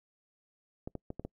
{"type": "clicks", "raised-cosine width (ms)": 2, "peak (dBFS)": -25, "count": 5, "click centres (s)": [0.875, 0.953, 1.104, 1.196, 1.25], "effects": ["noise-tail reverb RT60 0.1 s tail -25 dB re dry"]}